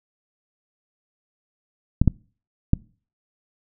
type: clicks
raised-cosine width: 5 ms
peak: -3 dBFS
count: 3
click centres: 2.016 / 2.077 / 2.734 s
effects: noise-tail reverb RT60 0.4 s tail -24 dB re dry